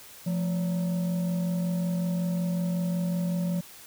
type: tone with frequency modulation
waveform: sine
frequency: 174.3 Hz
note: F3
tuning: 3 cents flat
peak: -23 dBFS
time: 0.26-3.61 s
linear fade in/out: 10 ms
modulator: 394 Hz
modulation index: 0.42
effects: tanh soft clip ceiling -23 dBFS + white hiss -48 dBFS RMS until 3.86 s